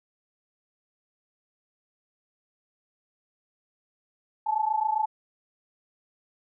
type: tone pair together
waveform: sine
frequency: 852.5 / 880 Hz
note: G#5 / A5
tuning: +45 / 0 cents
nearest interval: minor second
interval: 55 cents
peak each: -26 dBFS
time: 4.46-5.06 s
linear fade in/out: 10 ms
effects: none